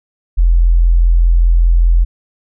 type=tone; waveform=sine; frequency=42.53 Hz; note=F1; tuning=45 cents flat; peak=-6 dBFS; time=0.37-2.05 s; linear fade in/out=20 ms; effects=none